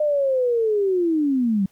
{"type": "linear sweep", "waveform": "sine", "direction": "down", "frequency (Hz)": [610, 186], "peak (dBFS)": -17, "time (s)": [0, 1.66], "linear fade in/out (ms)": 5, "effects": ["pink hiss -60 dBFS RMS until 1.71 s"]}